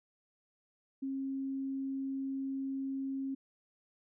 sine tone, 270 Hz, C#4, 45 cents flat, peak -34 dBFS, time 1.02-3.35 s, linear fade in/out 10 ms, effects none

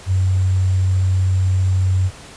sine tone with sample-and-hold, 93.5 Hz, F#2, 19 cents sharp, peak -13 dBFS, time 0.06-2.11 s, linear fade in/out 50 ms, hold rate 7350 Hz, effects pink hiss -39 dBFS RMS until 2.36 s + resampled to 22050 Hz

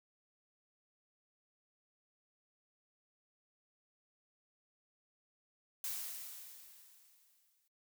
blue noise with exponential decay, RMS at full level -39 dBFS, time 5.84-7.68 s, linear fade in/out 2 ms, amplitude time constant 400 ms, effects noise-tail reverb RT60 0.1 s tail -18 dB re dry

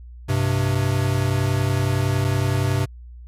square tone pair together, 98.7 / 129.48 Hz, G2 / C3, +12 / -18 cents, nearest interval perfect fourth, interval 470 cents, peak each -22 dBFS, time 0.28-2.86 s, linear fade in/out 20 ms, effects added 60 Hz sine -37 dBFS peak until 3.27 s + resampled to 32000 Hz

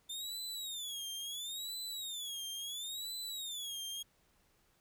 sawtooth tone with vibrato, 3573 Hz, A7, 26 cents sharp, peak -37 dBFS, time 0.09-4.03 s, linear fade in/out 10 ms, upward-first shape sine, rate 0.73 Hz, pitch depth 200 cents each way, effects pink hiss -72 dBFS RMS until 4.8 s

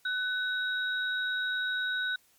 sine tone pair together, 1498 / 3808 Hz, F#6 / A#7, +21 / +36 cents, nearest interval octave + major third, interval 1615 cents, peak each -29 / -35 dBFS, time 0.05-2.16 s, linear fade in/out 5 ms, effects white hiss -65 dBFS RMS until 2.38 s + MP3 96 kbps

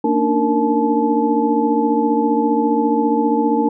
sine tone cluster, 230.5 / 286.3 / 301.2 / 463.4 / 864 Hz, A#3 / D4 / D4 / A#4 / A5, -19 / -44 / +44 / -10 / -32 cents, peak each -20 dBFS, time 0.04-3.69 s, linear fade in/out 5 ms, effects none

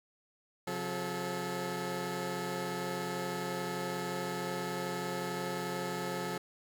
15% pulse tone cluster, 133.4 / 178.9 / 431.4 Hz, C3 / F3 / A4, +34 / +42 / -34 cents, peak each -37 / -31 / -32 dBFS, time 0.67-6.38 s, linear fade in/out 5 ms, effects none

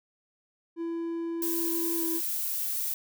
triangle tone with pitch glide, 334.3 to 331.2 Hz, E4 to E4, +24 to +8 cents, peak -28 dBFS, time 0.76-2.21 s, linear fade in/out 50 ms, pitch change -16 cents, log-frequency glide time 1.96-2.03 s
violet noise, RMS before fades -31 dBFS, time 1.42-2.94 s, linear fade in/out 2 ms
effects none

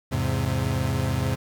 35% pulse chord, E augmented, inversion none, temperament equal, 82.41 / 103.83 / 130.81 Hz, E2 / G#2 / B#2, 0 / 0 / 0 cents, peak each -27 / -26 / -24 dBFS, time 0.11-1.36 s, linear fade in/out 20 ms, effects 9-bit

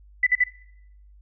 sine tone bursts, 1992 Hz, B6, 14 cents sharp, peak -15 dBFS, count 3, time 0.23-0.439 s, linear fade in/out 5 ms, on 37 ms, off 49 ms, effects noise-tail reverb RT60 0.7 s tail -19 dB re dry + added 50 Hz sine -48 dBFS peak until 1.21 s

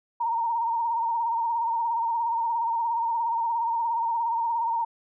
sine tone with vibrato, 926 Hz, A#5, 12 cents flat, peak -23 dBFS, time 0.2-4.85 s, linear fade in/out 10 ms, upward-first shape sine, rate 17 Hz, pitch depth 49 cents each way, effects none

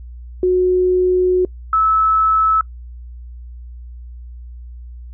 sine tone pair in turn, 365.6 / 1302.9 Hz, F#4 / E6, -21 / -21 cents, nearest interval octave + minor seventh, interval 2200 cents, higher second, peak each -11 dBFS, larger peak neither, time 0.43-1.45 / 1.73-2.61 s, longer first, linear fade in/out 2 ms, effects noise-tail reverb RT60 0.1 s tail -24 dB re dry + added 60 Hz sine -31 dBFS peak until 5.13 s

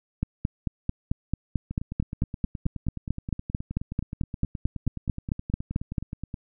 two click trains, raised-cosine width 5 ms, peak -20 / -12 dBFS, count 45 / 27, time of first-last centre 1.71-6.342 / 0.23-5.982 s, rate 9.5 / 4.52 Hz, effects none

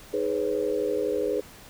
sine tone cluster, 312 / 416.2 / 496.8 / 549 Hz, D#4 / G#4 / B4 / C#5, +5 / +4 / +10 / -17 cents, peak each -33 / -27 / -28 / -33 dBFS, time 0.13-1.41 s, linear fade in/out 10 ms, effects pink hiss -48 dBFS RMS until 1.69 s

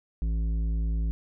sine tone with tanh clipping, 55 Hz, A1, in tune, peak -26 dBFS, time 0.22-1.11 s, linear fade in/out 0 ms, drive 10 dB, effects none

